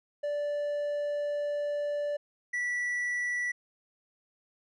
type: tone pair in turn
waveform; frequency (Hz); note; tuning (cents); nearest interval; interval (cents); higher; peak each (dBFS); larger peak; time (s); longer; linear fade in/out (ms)
triangle; 584 / 1955.3; D5 / B6; -10 / -18; octave + major sixth; 2092; second; -27; neither; 0.23-2.17 / 2.53-3.52; first; 10
effects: resampled to 24000 Hz